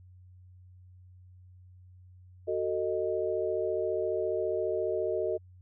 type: chord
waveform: sine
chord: D# diminished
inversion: first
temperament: just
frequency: 373.4 / 448 / 622.3 Hz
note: F#4 / A4 / D#5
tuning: +16 / +31 / 0 cents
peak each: -32 dBFS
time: 2.47-5.38 s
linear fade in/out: 20 ms
effects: added 91 Hz sine -51 dBFS peak until 5.61 s